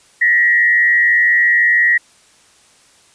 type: tone with frequency modulation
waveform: sine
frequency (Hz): 1907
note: A#6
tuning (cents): +39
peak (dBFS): -9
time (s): 0.21-1.98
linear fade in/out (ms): 10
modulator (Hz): 108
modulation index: 0.68
effects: white hiss -50 dBFS RMS until 3.14 s + resampled to 22050 Hz